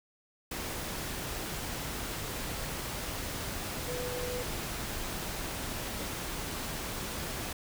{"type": "tone in noise", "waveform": "sine", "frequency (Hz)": 494.5, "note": "B4", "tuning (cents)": 2, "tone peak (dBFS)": -36, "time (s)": [3.88, 4.43], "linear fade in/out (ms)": 5, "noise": "pink", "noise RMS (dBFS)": -37, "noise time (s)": [0.51, 7.53], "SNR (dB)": -2, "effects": []}